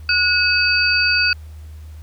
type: tone cluster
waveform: sine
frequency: 1458 / 2566 / 4606 Hz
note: F#6 / E7 / D8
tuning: -26 / -47 / -34 cents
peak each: -18 dBFS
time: 0.09-1.33 s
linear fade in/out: 2 ms
effects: added 77 Hz sine -33 dBFS peak until 2.02 s + pink hiss -53 dBFS RMS until 2.02 s